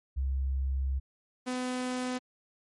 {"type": "tone pair in turn", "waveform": ["sine", "sawtooth"], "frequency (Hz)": [66.8, 252.2], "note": ["C2", "B3"], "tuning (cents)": [36, 36], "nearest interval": "octave + major seventh", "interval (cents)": 2300, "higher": "second", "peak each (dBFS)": -27, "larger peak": "neither", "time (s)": [[0.16, 1], [1.46, 2.19]], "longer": "first", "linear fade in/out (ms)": 20, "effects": ["MP3 48 kbps"]}